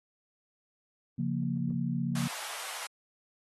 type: chord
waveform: sine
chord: Bb minor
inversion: first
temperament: equal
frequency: 138.59 / 174.61 / 233.1 Hz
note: Db3 / F3 / Bb3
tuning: 0 / 0 / 0 cents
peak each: -33 dBFS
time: 1.18-2.28 s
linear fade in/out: 10 ms
type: high-pass noise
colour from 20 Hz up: pink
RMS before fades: -40 dBFS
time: 2.15-2.87 s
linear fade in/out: 5 ms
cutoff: 690 Hz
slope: 24 dB/octave
effects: AAC 32 kbps